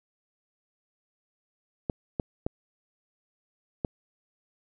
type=clicks; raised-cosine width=2 ms; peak=-14 dBFS; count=4; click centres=1.898 / 2.198 / 2.465 / 3.848 s; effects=none